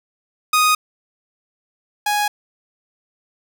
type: tone pair in turn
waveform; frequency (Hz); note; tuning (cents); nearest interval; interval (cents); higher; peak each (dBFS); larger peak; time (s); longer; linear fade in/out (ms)
sawtooth; 1244 / 830.3; D#6 / G#5; -1 / -1; perfect fifth; 700; first; -9 / -13; first; 0.53-0.75 / 2.06-2.28; neither; 5
effects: none